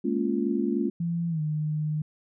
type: chord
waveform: sine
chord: Bb minor seventh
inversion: third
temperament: just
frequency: 209.8 / 233.1 / 279.7 / 349.6 Hz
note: Ab3 / Bb3 / Db4 / F4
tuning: +18 / 0 / +16 / +2 cents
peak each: -29 dBFS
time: 0.04-0.9 s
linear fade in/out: 10 ms
type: tone with pitch glide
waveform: sine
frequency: 169.5 to 152.76 Hz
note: E3 to D#3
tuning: +49 to -31 cents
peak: -25 dBFS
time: 1-2.02 s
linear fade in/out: 5 ms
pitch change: -180 cents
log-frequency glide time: 1.29-1.41 s
effects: none